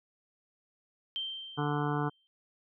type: tone with exponential decay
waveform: sine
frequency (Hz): 3136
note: G7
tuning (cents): 0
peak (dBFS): -31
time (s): 1.16-2.27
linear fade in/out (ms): 0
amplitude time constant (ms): 240
type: harmonic tone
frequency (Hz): 146.83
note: D3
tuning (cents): 0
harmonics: 1 / 2 / 3 / 5 / 6 / 7 / 8 / 9 / 10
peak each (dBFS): -32 / -35 / -37 / -39 / -40 / -40 / -41 / -42 / -42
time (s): 1.57-2.1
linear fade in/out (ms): 20
effects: none